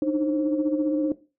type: tone cluster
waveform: sine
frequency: 289.7 / 303.5 / 318.9 / 532 Hz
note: D4 / D#4 / D#4 / C5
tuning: -24 / -43 / +43 / +29 cents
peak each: -31 / -22 / -31 / -28 dBFS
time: 0.02-1.12 s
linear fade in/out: 2 ms
effects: noise-tail reverb RT60 0.3 s tail -17 dB re dry + tanh soft clip ceiling -12 dBFS